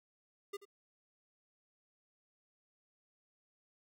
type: tone with echo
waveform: square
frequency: 402.5 Hz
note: G4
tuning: 46 cents sharp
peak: -40 dBFS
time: 0.53-0.57 s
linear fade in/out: 10 ms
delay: 84 ms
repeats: 1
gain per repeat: -15 dB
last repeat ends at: 0.654 s
effects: none